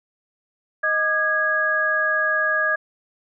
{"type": "tone cluster", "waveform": "sine", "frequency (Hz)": [624, 1211, 1656], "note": ["D#5", "D#6", "G#6"], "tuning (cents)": [5, -47, -5], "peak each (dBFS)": [-26, -26, -19], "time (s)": [0.83, 2.76], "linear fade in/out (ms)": 10, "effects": []}